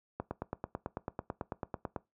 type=click train; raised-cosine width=1 ms; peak=-21 dBFS; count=17; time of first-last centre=0.2-1.962 s; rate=9.08 Hz; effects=noise-tail reverb RT60 0.2 s tail -20 dB re dry + high-pass 60 Hz 12 dB/octave